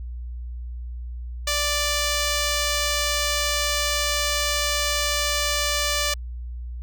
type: tone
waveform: 5% pulse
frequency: 587.3 Hz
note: D5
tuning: in tune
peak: -10 dBFS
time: 1.47-6.14 s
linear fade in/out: 5 ms
effects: added 60 Hz sine -30 dBFS peak until 6.82 s